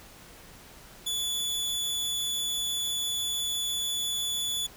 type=tone; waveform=sawtooth; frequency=3449 Hz; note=A7; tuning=35 cents flat; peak=-25 dBFS; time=1.06-4.67 s; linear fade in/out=10 ms; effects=pink hiss -50 dBFS RMS until 4.76 s